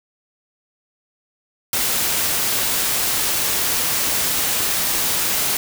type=noise; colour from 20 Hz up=white; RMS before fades=-20 dBFS; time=1.73-5.57 s; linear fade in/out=2 ms; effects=none